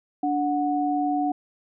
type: tone pair together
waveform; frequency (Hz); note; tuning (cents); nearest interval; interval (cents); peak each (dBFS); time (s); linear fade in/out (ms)
sine; 291.7 / 735; D4 / F#5; -12 / -12; octave + major third; 1600; -24; 0.23-1.32; 5
effects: none